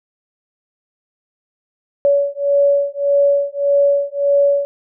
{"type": "beating tone pair", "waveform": "sine", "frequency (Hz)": [565, 566.7], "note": ["C#5", "C#5"], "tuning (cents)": [33, 38], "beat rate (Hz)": 1.7, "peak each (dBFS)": -15, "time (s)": [2.05, 4.65], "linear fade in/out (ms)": 0, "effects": []}